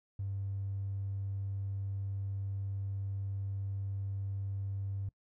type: tone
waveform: triangle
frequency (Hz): 98.3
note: G2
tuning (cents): +5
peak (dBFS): -31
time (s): 0.19-5.09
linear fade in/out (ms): 5
effects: noise-tail reverb RT60 0.1 s tail -25 dB re dry + tanh soft clip ceiling -31 dBFS